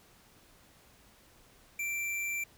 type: tone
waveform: square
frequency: 2349 Hz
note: D7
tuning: in tune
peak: -33 dBFS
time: 1.79-2.44 s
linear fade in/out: 5 ms
effects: pink hiss -61 dBFS RMS until 2.57 s